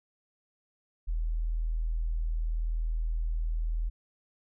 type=tone; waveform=sine; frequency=40.43 Hz; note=E1; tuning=33 cents flat; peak=-27 dBFS; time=1.07-3.9 s; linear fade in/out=20 ms; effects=none